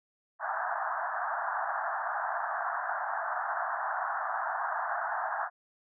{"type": "band-pass noise", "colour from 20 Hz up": "pink", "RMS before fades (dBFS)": -33, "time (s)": [0.39, 5.5], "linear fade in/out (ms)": 50, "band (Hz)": [660, 1700], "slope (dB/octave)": 96, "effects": []}